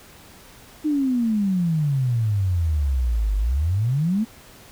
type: exponential two-way sweep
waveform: sine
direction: down then up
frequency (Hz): 311.1 to 48.59 to 231.3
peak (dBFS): -18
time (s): 0.84-4.25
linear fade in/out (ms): 20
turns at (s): 3.36
effects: pink hiss -47 dBFS RMS until 4.71 s